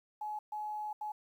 sine tone bursts at uneven times, 847 Hz, G#5, 34 cents sharp, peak -36 dBFS, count 3, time 0.21-0.39 / 0.52-0.93 / 1.01-1.12 s, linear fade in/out 5 ms, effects 11-bit

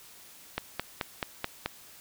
click train, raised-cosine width 0.3 ms, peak -13 dBFS, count 6, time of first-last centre 0.58-1.66 s, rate 4.63 Hz, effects white hiss -52 dBFS RMS until 2 s

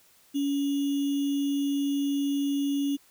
sine tone with sample-and-hold, 281.4 Hz, C#4, 26 cents sharp, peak -24 dBFS, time 0.34-2.97 s, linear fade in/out 20 ms, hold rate 3150 Hz, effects white hiss -60 dBFS RMS until 3.1 s

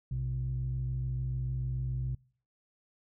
sine tone pair together, 60.2 / 127.08 Hz, B1 / B2, -44 / +50 cents, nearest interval octave + minor second, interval 1294 cents, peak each -35 / -31 dBFS, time 0.11-2.15 s, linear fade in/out 5 ms, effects noise-tail reverb RT60 0.5 s tail -25 dB re dry + tanh soft clip ceiling -25 dBFS

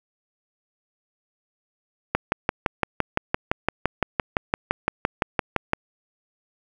click train, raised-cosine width 0.5 ms, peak -4 dBFS, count 22, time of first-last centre 2.15-5.734 s, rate 5.86 Hz, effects 7-bit

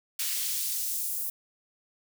white noise with high-pass filter sweep, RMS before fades -31 dBFS, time 0.19-1.3 s, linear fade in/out 5 ms, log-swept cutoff 2200 to 11000 Hz, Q 0.71, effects none

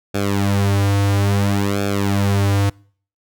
sawtooth tone with flanger, 100 Hz, G2, 35 cents sharp, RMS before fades -17 dBFS, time 0.14-2.7 s, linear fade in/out 10 ms, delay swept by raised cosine 1 to 4.9 ms, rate 0.59 Hz, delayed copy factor -0.9, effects noise-tail reverb RT60 0.5 s tail -26 dB re dry

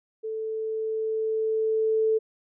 sine tone with level ramp, 440 Hz, A4, in tune, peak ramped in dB -29 to -19 dBFS, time 0.23-2.19 s, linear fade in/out 20 ms, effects none

